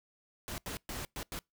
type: noise bursts at uneven times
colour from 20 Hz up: pink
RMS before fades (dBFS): -40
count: 5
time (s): 0.48-0.58 / 0.66-0.77 / 0.89-1.05 / 1.16-1.23 / 1.32-1.39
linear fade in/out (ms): 0
effects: noise-tail reverb RT60 0.2 s tail -26 dB re dry